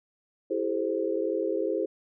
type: chord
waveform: sine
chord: A minor seventh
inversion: second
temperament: equal with one note detuned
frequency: 329.6 / 392 / 431.9 / 523.3 Hz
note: E4 / G4 / A4 / C5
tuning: 0 / 0 / -32 / 0 cents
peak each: -31 dBFS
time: 0.5-1.86 s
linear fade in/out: 10 ms
effects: none